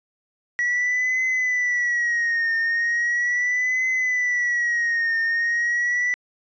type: tone with vibrato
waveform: triangle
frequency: 1929 Hz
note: B6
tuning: 41 cents flat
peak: -17 dBFS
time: 0.59-6.14 s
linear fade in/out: 0 ms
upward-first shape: triangle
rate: 0.38 Hz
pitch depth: 100 cents each way
effects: tanh soft clip ceiling -13 dBFS + resampled to 16000 Hz